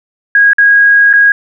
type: tone with dropouts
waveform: sine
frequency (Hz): 1643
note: G#6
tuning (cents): -19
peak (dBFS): -3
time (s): 0.35-1.32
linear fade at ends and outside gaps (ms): 2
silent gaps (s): 0.533-0.583 / 1.13-1.136
effects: none